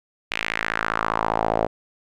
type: tone with band-pass filter sweep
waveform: sawtooth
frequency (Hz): 55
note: A1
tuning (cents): 0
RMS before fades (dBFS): -24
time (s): 0.31-1.67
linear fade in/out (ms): 10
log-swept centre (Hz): 2600 to 610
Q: 2.7
effects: none